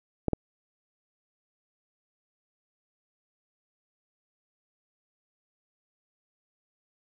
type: clicks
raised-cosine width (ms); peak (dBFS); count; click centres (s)
2; -12; 2; 0.283 / 0.333
effects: none